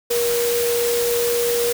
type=tone in noise; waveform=sine; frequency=475.5 Hz; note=A#4; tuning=34 cents sharp; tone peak=-18 dBFS; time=0.1-1.73 s; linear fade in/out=10 ms; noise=white; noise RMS=-25 dBFS; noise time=0.1-1.73 s; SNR=+4 dB; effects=none